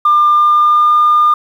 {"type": "tone with pitch glide", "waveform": "sine", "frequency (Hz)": [1198, 1208.4], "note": ["D6", "D6"], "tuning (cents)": [34, 49], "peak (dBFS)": -5, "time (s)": [0.05, 1.34], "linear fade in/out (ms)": 5, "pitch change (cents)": 15, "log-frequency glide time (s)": [0.33, 0.93], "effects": ["tanh soft clip ceiling -3 dBFS", "7-bit"]}